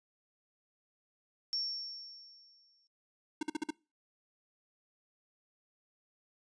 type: tone with exponential decay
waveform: sine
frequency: 5470 Hz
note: F8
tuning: 37 cents flat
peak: -31 dBFS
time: 1.53-2.87 s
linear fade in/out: 0 ms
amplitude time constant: 290 ms
type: tone bursts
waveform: square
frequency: 307.3 Hz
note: D#4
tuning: 21 cents flat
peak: -32 dBFS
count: 5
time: 3.41-3.706 s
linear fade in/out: 5 ms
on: 20 ms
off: 49 ms
effects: noise-tail reverb RT60 0.3 s tail -23 dB re dry + resampled to 22050 Hz